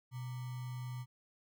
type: tone with sample-and-hold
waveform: sine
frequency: 124.9 Hz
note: B2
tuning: 20 cents sharp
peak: -39 dBFS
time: 0.11-1.06 s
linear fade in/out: 50 ms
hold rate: 1050 Hz
effects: none